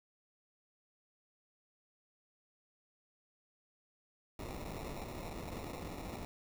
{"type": "noise with sample-and-hold", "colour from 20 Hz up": "pink", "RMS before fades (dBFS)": -44, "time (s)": [4.39, 6.25], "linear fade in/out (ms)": 0, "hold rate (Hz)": 1575, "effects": []}